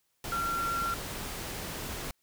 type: tone in noise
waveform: sine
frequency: 1370 Hz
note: F6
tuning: 34 cents flat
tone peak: -29 dBFS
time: 0.32-0.94 s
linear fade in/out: 2 ms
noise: pink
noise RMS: -38 dBFS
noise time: 0.24-2.11 s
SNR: +6 dB
effects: white hiss -75 dBFS RMS until 2.22 s